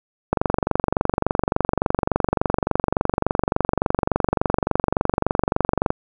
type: click train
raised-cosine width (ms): 1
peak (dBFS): -3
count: 132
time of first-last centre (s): 0.33-5.904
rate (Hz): 23.5
effects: none